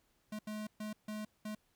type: tone bursts at uneven times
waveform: square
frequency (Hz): 213.2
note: G#3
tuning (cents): +46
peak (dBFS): -40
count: 5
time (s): 0.32-0.39 / 0.47-0.67 / 0.8-0.93 / 1.08-1.25 / 1.45-1.55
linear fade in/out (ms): 5
effects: pink hiss -75 dBFS RMS until 1.75 s